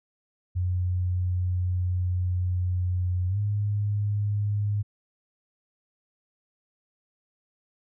sine tone with pitch glide, 90.4 to 103.24 Hz, F#2 to G#2, -40 to -10 cents, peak -23 dBFS, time 0.55-4.83 s, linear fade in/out 20 ms, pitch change +230 cents, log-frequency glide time 3.28-3.38 s, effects none

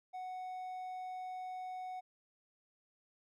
triangle tone, 740 Hz, F#5, in tune, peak -39 dBFS, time 0.13-2.01 s, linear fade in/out 20 ms, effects none

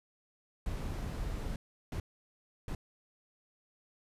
brown noise bursts at uneven times, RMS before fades -37 dBFS, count 3, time 0.66-1.56 / 1.92-2 / 2.68-2.75 s, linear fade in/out 2 ms, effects resampled to 32000 Hz

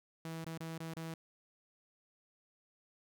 sawtooth tone with dropouts, 163 Hz, E3, 19 cents flat, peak -37 dBFS, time 0.25-1.14 s, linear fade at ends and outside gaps 2 ms, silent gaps 0.444-0.464 / 0.577-0.604 / 0.78-0.803 / 0.937-0.966 s, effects none

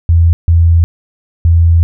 sine tone bursts at uneven times, 83.8 Hz, E2, 29 cents sharp, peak -4 dBFS, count 3, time 0.09-0.33 / 0.48-0.84 / 1.45-1.83 s, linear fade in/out 0 ms, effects none

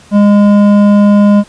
sine tone with hard clipping, 204.8 Hz, G#3, 24 cents flat, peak -5 dBFS, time 0.11-1.44 s, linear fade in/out 50 ms, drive 10 dB, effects pink hiss -40 dBFS RMS until 1.48 s + resampled to 22050 Hz

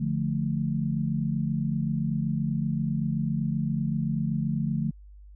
sine chord, D minor, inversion none, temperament equal, 146.83 / 174.61 / 220 Hz, D3 / F3 / A3, 0 / 0 / 0 cents, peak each -28 / -30 / -29 dBFS, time 0-4.91 s, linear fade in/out 10 ms, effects added 50 Hz sine -45 dBFS peak until 5.35 s

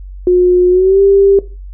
sine tone with pitch glide, 360.2 to 395.1 Hz, F#4 to G4, -46 to +14 cents, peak -5 dBFS, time 0.27-1.39 s, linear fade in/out 2 ms, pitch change +160 cents, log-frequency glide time 0.7-1.01 s, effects noise-tail reverb RT60 0.3 s tail -17 dB re dry + added 47 Hz sine -26 dBFS peak until 1.73 s

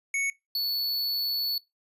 square tone pair in turn, 2217 / 4434 Hz, C#7 / C#8, 0 / 0 cents, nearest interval octave, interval 1200 cents, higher second, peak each -26 dBFS, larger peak neither, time 0.14-0.3 / 0.55-1.58 s, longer second, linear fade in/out 2 ms, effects noise-tail reverb RT60 0.2 s tail -22 dB re dry + resampled to 32000 Hz

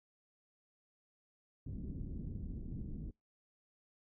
pink low-pass noise, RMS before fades -43 dBFS, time 1.66-3.11 s, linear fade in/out 5 ms, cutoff 280 Hz, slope 24 dB/octave, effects noise-tail reverb RT60 0.2 s tail -26 dB re dry

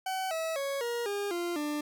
40% pulse tone with pitch steps, 757 / 647.7 / 554.2 / 474.1 / 405.7 / 347.1 / 297 Hz, F#5 / E5 / C#5 / A#4 / G#4 / F4 / D4, +39 / -31 / -1 / +29 / -41 / -11 / +20 cents, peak -30 dBFS, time 0.06-1.81 s, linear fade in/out 5 ms, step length 250 ms, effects none

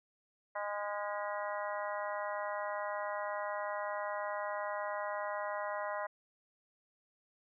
harmonic tone with a mistuned harmonic, 205.4 Hz, G#3, 19 cents flat, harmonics 3 / 4 / 5 / 6 / 7 / 8 / 9, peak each -39 / -43 / -41 / -47 / -47 / -49 / -46 dBFS, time 0.55-6.07 s, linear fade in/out 10 ms, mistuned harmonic 9, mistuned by +69 cents, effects none

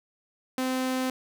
sawtooth tone, 258.2 Hz, C4, 23 cents flat, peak -22 dBFS, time 0.58-1.1 s, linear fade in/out 2 ms, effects none

